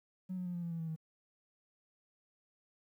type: tone with pitch steps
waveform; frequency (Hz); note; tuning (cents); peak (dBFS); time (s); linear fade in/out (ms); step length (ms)
triangle; 185 / 181.09 / 177.26 / 173.51 / 169.84 / 166.25 / 162.74 / 159.29; F#3 / F#3 / F3 / F3 / F3 / E3 / E3 / D#3; 0 / -37 / +26 / -11 / -48 / +15 / -22 / +41; -33; 0.29-0.962; 20; 84
effects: tanh soft clip ceiling -34 dBFS + 12-bit